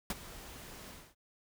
pink noise with ADSR envelope, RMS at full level -33 dBFS, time 0.1-1.15 s, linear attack 3 ms, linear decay 31 ms, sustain -16 dB, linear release 250 ms, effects none

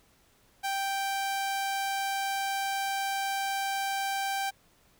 sawtooth tone, 784 Hz, G5, in tune, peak -25 dBFS, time 0.63-4.51 s, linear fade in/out 20 ms, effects pink hiss -64 dBFS RMS until 4.99 s

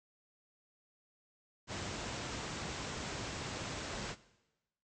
pink low-pass noise, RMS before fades -41 dBFS, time 1.67-4.16 s, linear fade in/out 50 ms, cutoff 7900 Hz, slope 96 dB/octave, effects noise-tail reverb RT60 1.0 s tail -18 dB re dry + high-pass 60 Hz 12 dB/octave

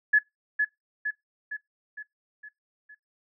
sine tone with echo, 1706 Hz, G#6, 46 cents sharp, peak -15 dBFS, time 0.13-0.19 s, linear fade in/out 10 ms, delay 460 ms, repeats 6, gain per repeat -5 dB, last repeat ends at 2.95 s, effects noise-tail reverb RT60 0.2 s tail -25 dB re dry

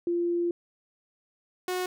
sine / sawtooth tone pair in turn, 345.6 / 365.1 Hz, F4 / F#4, -18 / -23 cents, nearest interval minor second, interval 95 cents, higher second, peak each -24 dBFS, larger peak neither, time 0.07-0.51 / 1.68-1.86 s, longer first, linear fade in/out 2 ms, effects none

